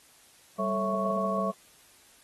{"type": "tone cluster", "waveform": "sine", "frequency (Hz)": [195.2, 439.2, 548, 659, 1109], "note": ["G3", "A4", "C#5", "E5", "C#6"], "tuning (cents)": [-7, -3, -20, -1, 0], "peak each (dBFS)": [-31, -37, -35, -31, -31], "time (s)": [0.58, 1.52], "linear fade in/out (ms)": 20, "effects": ["white hiss -58 dBFS RMS until 2.23 s", "AAC 32 kbps"]}